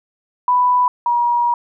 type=tone pair in turn; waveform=sine; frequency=991 / 956 Hz; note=B5 / A#5; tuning=+6 / +43 cents; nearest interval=minor second; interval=63 cents; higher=first; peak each=-11 / -13 dBFS; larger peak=first; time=0.48-0.88 / 1.06-1.54 s; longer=second; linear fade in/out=2 ms; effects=none